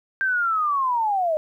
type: linear sweep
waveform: sine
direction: down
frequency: 1586 to 602 Hz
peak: -19 dBFS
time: 0.21-1.37 s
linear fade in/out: 0 ms
effects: 10-bit